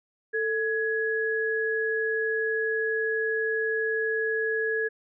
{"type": "tone pair together", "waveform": "sine", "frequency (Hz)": [443.9, 1676], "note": ["A4", "G#6"], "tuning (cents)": [15, 15], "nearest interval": "octave + major seventh", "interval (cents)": 2300, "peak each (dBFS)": -27, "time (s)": [0.33, 4.89], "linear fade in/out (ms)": 20, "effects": []}